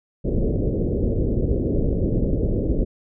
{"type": "low-pass noise", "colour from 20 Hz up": "pink", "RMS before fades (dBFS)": -21, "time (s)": [0.24, 2.85], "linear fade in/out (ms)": 20, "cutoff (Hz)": 530, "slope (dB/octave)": 48, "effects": []}